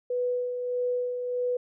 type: tone with tremolo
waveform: sine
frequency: 493.9 Hz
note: B4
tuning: in tune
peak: -24 dBFS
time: 0.1-1.57 s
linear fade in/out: 5 ms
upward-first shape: sine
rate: 1.6 Hz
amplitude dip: 45%
effects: none